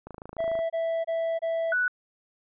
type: click train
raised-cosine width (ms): 1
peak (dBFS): -26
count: 15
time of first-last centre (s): 0.07-0.59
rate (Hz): 26.9
type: tone bursts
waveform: triangle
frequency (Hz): 659.3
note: E5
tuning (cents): 0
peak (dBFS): -23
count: 4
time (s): 0.38-1.738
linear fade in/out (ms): 20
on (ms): 320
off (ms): 26
type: tone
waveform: sine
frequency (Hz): 1480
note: F#6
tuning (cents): 0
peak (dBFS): -22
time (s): 1.72-1.88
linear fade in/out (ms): 2
effects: resampled to 8000 Hz